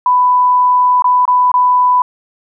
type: tone with dropouts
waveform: sine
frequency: 995 Hz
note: B5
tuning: 13 cents sharp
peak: -7 dBFS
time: 0.06-2.02 s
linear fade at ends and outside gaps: 2 ms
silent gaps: 1.022-1.043 / 1.254-1.278 / 1.517-1.54 s
effects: none